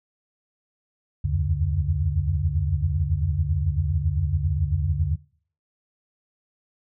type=tone cluster; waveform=sine; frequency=73.8 / 84.4 / 91.8 / 142.9 Hz; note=D2 / E2 / F#2 / D3; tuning=+9 / +41 / -13 / -47 cents; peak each=-26 dBFS; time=1.24-5.16 s; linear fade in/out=10 ms; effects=noise-tail reverb RT60 0.5 s tail -21 dB re dry